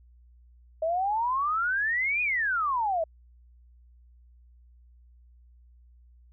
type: exponential two-way sweep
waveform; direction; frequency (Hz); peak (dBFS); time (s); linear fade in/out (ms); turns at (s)
sine; up then down; 625 to 2500 to 625; -24; 0.82-3.04; 5; 2.22
effects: added 60 Hz sine -53 dBFS peak until 6.32 s